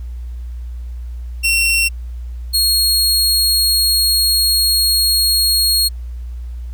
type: tone pair in turn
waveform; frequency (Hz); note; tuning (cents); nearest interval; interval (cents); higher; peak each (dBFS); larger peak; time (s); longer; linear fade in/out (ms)
sawtooth; 2724 / 4295; F7 / C8; -44 / +44; minor sixth; 788; second; -9; neither; 1.43-1.89 / 2.53-5.89; second; 20
effects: added 60 Hz sine -24 dBFS peak until 6.73 s + pink hiss -54 dBFS RMS until 6.73 s